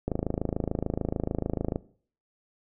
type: click train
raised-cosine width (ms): 2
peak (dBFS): -14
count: 46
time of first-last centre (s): 0.08-1.759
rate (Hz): 26.8
effects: noise-tail reverb RT60 0.5 s tail -19 dB re dry